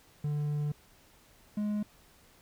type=tone pair in turn; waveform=triangle; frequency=147.8 / 209 Hz; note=D3 / G#3; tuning=+11 / +11 cents; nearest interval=tritone; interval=600 cents; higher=second; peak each=-27 dBFS; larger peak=neither; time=0.24-0.72 / 1.57-1.83 s; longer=first; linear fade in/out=5 ms; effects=pink hiss -61 dBFS RMS until 2.41 s